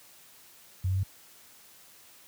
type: tone with pitch steps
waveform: sine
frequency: 92.5 / 94.39 / 96.32 Hz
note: F#2 / F#2 / G2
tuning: 0 / +35 / -30 cents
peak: -24 dBFS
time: 0.84-1.032 s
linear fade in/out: 5 ms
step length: 64 ms
effects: white hiss -55 dBFS RMS until 2.27 s + high-pass 60 Hz 12 dB/octave